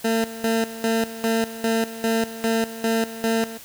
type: tone with tremolo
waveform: 20% pulse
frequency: 225.9 Hz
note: A3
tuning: 46 cents sharp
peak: -14 dBFS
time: 0.04-3.58 s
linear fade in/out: 10 ms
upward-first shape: square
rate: 2.5 Hz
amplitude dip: 80%
effects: white hiss -43 dBFS RMS until 3.64 s